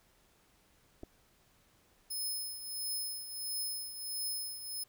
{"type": "clicks", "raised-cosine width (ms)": 2, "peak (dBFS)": -33, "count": 2, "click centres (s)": [1.033, 1.036]}
{"type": "tone with tremolo", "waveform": "5% pulse", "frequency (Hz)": 5180, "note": "E8", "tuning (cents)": -31, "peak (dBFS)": -28, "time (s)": [2.1, 4.84], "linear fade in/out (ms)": 10, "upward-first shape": "triangle", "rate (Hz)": 1.5, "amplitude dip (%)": 70}
{"effects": ["pink hiss -68 dBFS RMS until 4.88 s"]}